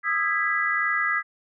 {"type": "chord", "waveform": "sine", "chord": "E major seventh", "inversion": "third", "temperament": "just", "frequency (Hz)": [1236.1, 1318.5, 1648.1, 1977.8], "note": ["D#6", "E6", "G#6", "B6"], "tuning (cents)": [-12, 0, -14, 2], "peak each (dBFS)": [-28, -30, -26, -25], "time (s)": [0.03, 1.23], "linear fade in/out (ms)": 50, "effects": []}